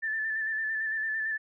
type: tone with vibrato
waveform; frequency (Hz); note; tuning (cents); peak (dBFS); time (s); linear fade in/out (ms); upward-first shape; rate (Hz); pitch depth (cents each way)
sine; 1761; A6; +1; -28; 0.02-1.38; 20; square; 8.9; 26
effects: none